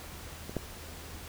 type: clicks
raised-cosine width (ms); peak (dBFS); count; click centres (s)
2; -26 / -17; 2; 0.495 / 0.567
effects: added 79 Hz sine -48 dBFS peak until 1.28 s + pink hiss -46 dBFS RMS until 1.28 s